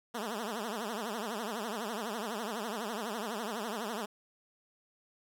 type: tone with vibrato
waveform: 10% pulse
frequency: 220 Hz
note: A3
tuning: in tune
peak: -27 dBFS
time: 0.14-4.06 s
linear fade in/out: 10 ms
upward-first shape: triangle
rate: 12 Hz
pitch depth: 210 cents each way
effects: none